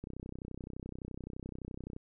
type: click train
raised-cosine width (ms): 3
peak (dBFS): -29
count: 62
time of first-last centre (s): 0.04-1.964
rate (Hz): 31.7
effects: none